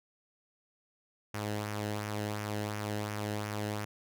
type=tone with flanger; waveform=sawtooth; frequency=104.9 Hz; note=G#2; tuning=18 cents sharp; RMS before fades=-36 dBFS; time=1.34-3.85 s; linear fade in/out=5 ms; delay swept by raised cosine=0.24 to 0.89 ms; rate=2.8 Hz; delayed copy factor=-0.5; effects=none